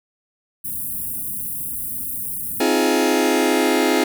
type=band-stop noise; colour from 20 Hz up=white; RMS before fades=-27 dBFS; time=0.64-2.61 s; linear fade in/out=10 ms; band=290 to 9300 Hz; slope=48 dB/octave
type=chord; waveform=sawtooth; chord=F minor seventh; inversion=second; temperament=just; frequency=261.9 / 314.3 / 349.2 / 419.1 Hz; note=C4 / Eb4 / F4 / Ab4; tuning=+2 / +18 / 0 / +16 cents; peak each=-17 dBFS; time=2.6-4.04 s; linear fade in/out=5 ms
effects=none